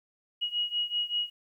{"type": "beating tone pair", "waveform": "sine", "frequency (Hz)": [2896, 2901.2], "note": ["F#7", "F#7"], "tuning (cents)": [-38, -35], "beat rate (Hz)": 5.2, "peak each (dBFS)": [-30, -32], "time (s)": [0.41, 1.3], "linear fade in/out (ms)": 20, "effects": ["11-bit"]}